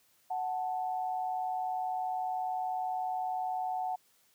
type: tone pair together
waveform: sine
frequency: 740 / 880 Hz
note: F#5 / A5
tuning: 0 / 0 cents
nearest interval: minor third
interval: 300 cents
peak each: -32 / -38 dBFS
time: 0.3-3.96 s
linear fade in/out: 10 ms
effects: white hiss -68 dBFS RMS until 4.34 s + high-pass 60 Hz 12 dB/octave